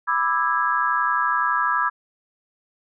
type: chord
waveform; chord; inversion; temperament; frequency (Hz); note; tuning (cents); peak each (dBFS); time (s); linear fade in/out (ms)
sine; E dominant seventh; second; just; 988.9 / 1186.7 / 1318.5 / 1648.1; B5 / D6 / E6 / G#6; +2 / +18 / 0 / -14; -24; 0.07-1.9; 20
effects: none